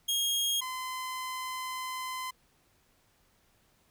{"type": "tone pair in turn", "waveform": "sawtooth", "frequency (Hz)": [3258, 1026.2], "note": ["G#7", "C6"], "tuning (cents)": [-34, -34], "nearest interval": "octave + minor sixth", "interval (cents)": 2000, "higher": "first", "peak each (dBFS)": [-24, -31], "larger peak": "first", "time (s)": [[0.08, 0.61], [0.61, 2.31]], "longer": "second", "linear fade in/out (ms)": 10, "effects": ["pink hiss -68 dBFS RMS until 3.9 s"]}